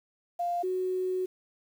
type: tone pair in turn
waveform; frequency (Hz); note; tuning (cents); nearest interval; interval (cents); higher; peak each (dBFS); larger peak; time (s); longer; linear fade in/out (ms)
sine; 698 / 369.8; F5 / F#4; -1 / -1; major seventh; 1100; first; -27; neither; 0.39-0.63 / 0.63-1.26; second; 10
effects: 9-bit